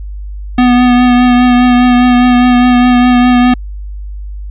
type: tone with vibrato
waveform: square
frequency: 246.9 Hz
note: B3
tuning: in tune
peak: -5 dBFS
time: 0.58-3.54 s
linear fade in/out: 5 ms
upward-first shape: triangle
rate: 4.9 Hz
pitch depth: 22 cents each way
effects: added 50 Hz sine -20 dBFS peak until 4.5 s + resampled to 8000 Hz